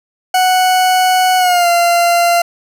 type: tone with pitch glide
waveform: 40% pulse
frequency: 740 to 690.4 Hz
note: F#5 to F5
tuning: 0 to -20 cents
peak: -8 dBFS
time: 0.34-2.42 s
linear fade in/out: 5 ms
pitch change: -120 cents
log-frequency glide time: 1.38-1.68 s
effects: none